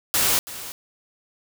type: noise with echo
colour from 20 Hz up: white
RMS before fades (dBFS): -20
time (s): 0.14-0.39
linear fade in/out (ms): 0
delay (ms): 330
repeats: 1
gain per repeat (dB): -15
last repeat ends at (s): 0.72
effects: none